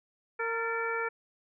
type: harmonic tone with a mistuned harmonic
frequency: 459.4 Hz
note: A#4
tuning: 25 cents flat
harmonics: 1 / 2 / 3 / 4 / 5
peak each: -34 / -38 / -34 / -37 / -38 dBFS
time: 0.39-1.09 s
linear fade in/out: 10 ms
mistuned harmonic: 4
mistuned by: -68 cents
effects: none